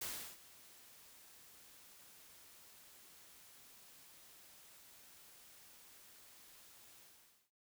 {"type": "noise with ADSR envelope", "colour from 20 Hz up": "white", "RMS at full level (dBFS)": -42, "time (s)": [0.01, 7.51], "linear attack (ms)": 7, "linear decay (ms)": 350, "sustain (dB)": -19, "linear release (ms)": 520, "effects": []}